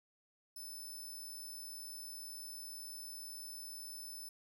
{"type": "tone", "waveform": "10% pulse", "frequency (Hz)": 5274, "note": "E8", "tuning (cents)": 0, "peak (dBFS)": -40, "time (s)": [0.56, 4.29], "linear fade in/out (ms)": 5, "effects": []}